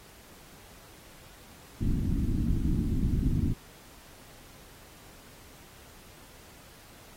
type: low-pass noise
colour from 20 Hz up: pink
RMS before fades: -27 dBFS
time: 1.8-3.54 s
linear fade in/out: 20 ms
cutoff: 310 Hz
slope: 48 dB/octave
effects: pink hiss -53 dBFS RMS until 7.16 s + AAC 48 kbps